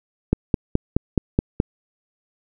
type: click train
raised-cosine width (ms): 3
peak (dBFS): -3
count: 7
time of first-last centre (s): 0.33-1.601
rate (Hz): 4.72
effects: none